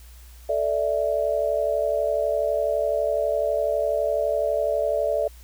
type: chord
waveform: sine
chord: A suspended fourth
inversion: none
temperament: equal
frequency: 440 / 587.3 / 659.3 Hz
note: A4 / D5 / E5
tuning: 0 / 0 / 0 cents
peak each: -28 / -23 / -25 dBFS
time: 0.49-5.28 s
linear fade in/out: 5 ms
effects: added 60 Hz sine -43 dBFS peak until 5.43 s + white hiss -53 dBFS RMS until 5.43 s